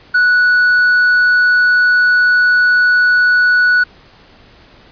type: tone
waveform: triangle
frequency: 1474 Hz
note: F#6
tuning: 7 cents flat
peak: -6 dBFS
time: 0.14-3.84 s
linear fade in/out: 10 ms
effects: pink hiss -44 dBFS RMS until 4.91 s + resampled to 11025 Hz